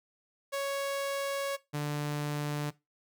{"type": "tone pair in turn", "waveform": "sawtooth", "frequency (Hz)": [555, 147.43], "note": ["C#5", "D3"], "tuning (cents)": [2, 7], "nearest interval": "octave + major seventh", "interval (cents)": 2295, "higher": "first", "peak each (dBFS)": -27, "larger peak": "neither", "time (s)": [[0.52, 1.57], [1.73, 2.71]], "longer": "first", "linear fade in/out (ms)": 20, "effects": ["noise-tail reverb RT60 0.2 s tail -18 dB re dry"]}